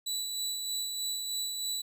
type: tone with tremolo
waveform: 25% pulse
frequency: 3951 Hz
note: B7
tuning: in tune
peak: -27 dBFS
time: 0.06-1.82 s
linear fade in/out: 10 ms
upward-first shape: sine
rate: 3.2 Hz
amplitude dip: 35%
effects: none